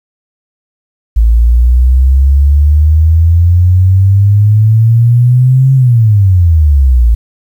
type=exponential two-way sweep; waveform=sine; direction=up then down; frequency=55 to 134.6 to 55 Hz; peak=-3 dBFS; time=1.16-7.15 s; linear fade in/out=10 ms; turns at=5.74 s; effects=7-bit